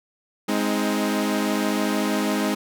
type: chord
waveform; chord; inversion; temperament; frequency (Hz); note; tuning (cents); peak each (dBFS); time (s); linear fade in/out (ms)
sawtooth; Ab major; none; equal with one note detuned; 207.7 / 261.6 / 314.7; Ab3 / C4 / Eb4; 0 / 0 / +20; -20 / -23 / -22; 0.48-2.55; 10
effects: none